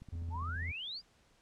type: click train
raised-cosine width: 5 ms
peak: -37 dBFS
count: 11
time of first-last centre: 0.02-0.691 s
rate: 14.9 Hz
type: tone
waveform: triangle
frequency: 84.2 Hz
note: E2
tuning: 37 cents sharp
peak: -35 dBFS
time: 0.12-0.72 s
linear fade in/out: 10 ms
type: exponential sweep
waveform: sine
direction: up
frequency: 830.6 to 5000 Hz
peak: -39 dBFS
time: 0.3-1.02 s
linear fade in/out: 50 ms
effects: pink hiss -68 dBFS RMS until 1.41 s + low-pass 8000 Hz 12 dB/octave